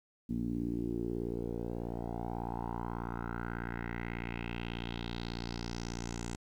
10% pulse tone with low-pass filter sweep, 58.27 Hz, A#1, in tune, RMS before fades -38 dBFS, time 0.29-6.36 s, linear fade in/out 10 ms, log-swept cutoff 240 to 7700 Hz, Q 3.8, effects 11-bit

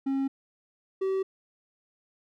triangle tone pair in turn, 271 / 383.3 Hz, C#4 / G4, -39 / -39 cents, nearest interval tritone, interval 600 cents, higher second, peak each -23 dBFS, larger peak neither, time 0.06-0.28 / 1.01-1.23 s, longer neither, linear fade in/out 10 ms, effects none

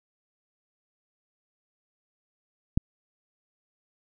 click, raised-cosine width 5 ms, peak -9 dBFS, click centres 2.775 s, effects none

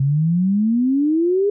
sine exponential sweep, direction up, 133.1 to 415.8 Hz, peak -14 dBFS, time 0-1.5 s, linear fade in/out 5 ms, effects none

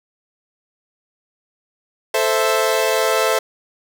sawtooth chord, A minor, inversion none, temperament equal, 440 / 523.3 / 659.3 Hz, A4 / C5 / E5, 0 / 0 / 0 cents, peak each -16 dBFS, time 2.14-3.39 s, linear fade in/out 5 ms, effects none

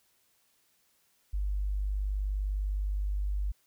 sine tone, 49.76 Hz, G1, 27 cents sharp, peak -28 dBFS, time 1.33-3.52 s, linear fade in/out 10 ms, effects white hiss -70 dBFS RMS until 3.66 s

